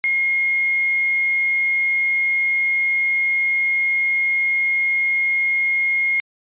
sine tone with quantisation, 2146 Hz, C7, 43 cents sharp, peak -16 dBFS, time 0.04-6.2 s, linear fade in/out 0 ms, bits 6, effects resampled to 8000 Hz

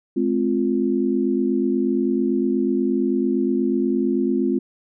sine chord, F minor, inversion first, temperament equal with one note detuned, 213 / 261.6 / 349.2 Hz, Ab3 / C4 / F4, +44 / 0 / 0 cents, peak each -23 / -21 / -22 dBFS, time 0.16-4.59 s, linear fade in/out 10 ms, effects none

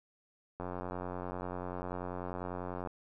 click train, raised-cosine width 1 ms, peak -25 dBFS, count 206, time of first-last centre 0.6-2.873 s, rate 90.2 Hz, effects none

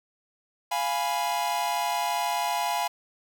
45% pulse chord, F diminished, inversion none, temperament equal, 698.5 / 830.6 / 987.8 Hz, F5 / Ab5 / Cb6, 0 / 0 / 0 cents, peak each -30 / -29 / -30 dBFS, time 0.71-2.88 s, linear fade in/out 10 ms, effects none

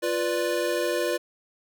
square chord, B diminished, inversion second, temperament equal, 349.2 / 493.9 / 587.3 Hz, F4 / B4 / D5, 0 / 0 / 0 cents, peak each -29 dBFS, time 0.02-1.18 s, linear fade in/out 20 ms, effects none

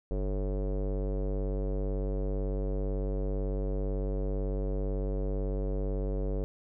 square tone with low-pass filter, 49 Hz, G1, in tune, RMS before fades -31 dBFS, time 0.11-6.44 s, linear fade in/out 0 ms, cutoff 490 Hz, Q 3.6, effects none

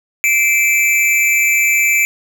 square tone with amplitude modulation, 2335 Hz, D7, 11 cents flat, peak -8 dBFS, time 0.24-2.05 s, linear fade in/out 0 ms, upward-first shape sine, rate 239 Hz, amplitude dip 75%, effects none

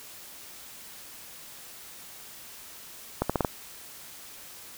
accelerating click train, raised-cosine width 1 ms, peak -10 dBFS, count 5, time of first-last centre 3.22-3.448 s, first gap 76 ms, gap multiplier 0.81, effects white hiss -46 dBFS RMS until 4.77 s

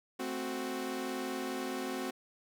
sawtooth chord, F# diminished, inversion first, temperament equal with one note detuned, 220.6 / 261.6 / 370 Hz, A3 / C4 / F#4, +5 / 0 / 0 cents, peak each -40 / -34 / -35 dBFS, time 0.19-2.11 s, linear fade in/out 10 ms, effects none

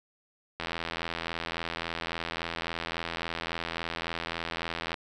click train, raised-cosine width 0.3 ms, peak -16 dBFS, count 364, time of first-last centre 0.6-4.942 s, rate 83.6 Hz, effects none

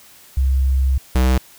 sine / square tone pair in turn, 66.3 / 64.3 Hz, C2 / C2, +23 / -30 cents, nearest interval minor second, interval 53 cents, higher first, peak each -13 dBFS, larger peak neither, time 0.37-0.98 / 1.15-1.38 s, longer first, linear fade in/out 5 ms, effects white hiss -46 dBFS RMS until 1.58 s

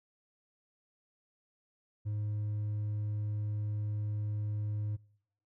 sine tone with hard clipping, 105 Hz, G#2, 19 cents sharp, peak -33 dBFS, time 2.05-4.97 s, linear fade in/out 20 ms, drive 2 dB, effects noise-tail reverb RT60 0.7 s tail -25 dB re dry

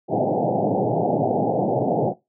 white band-pass noise, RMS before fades -21 dBFS, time 0.08-2.14 s, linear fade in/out 50 ms, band 110 to 820 Hz, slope 96 dB/octave, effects noise-tail reverb RT60 0.2 s tail -19 dB re dry

